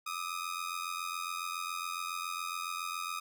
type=ring-modulated tone; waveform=sawtooth; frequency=1242 Hz; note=D#6; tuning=3 cents flat; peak=-29 dBFS; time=0.06-3.2 s; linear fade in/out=10 ms; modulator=43.6 Hz; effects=none